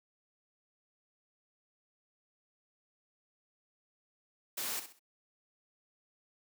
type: noise with echo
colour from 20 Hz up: white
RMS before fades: -37 dBFS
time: 4.57-4.8 s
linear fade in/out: 10 ms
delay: 65 ms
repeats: 3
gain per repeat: -10 dB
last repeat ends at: 4.995 s
effects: high-pass 200 Hz 12 dB/octave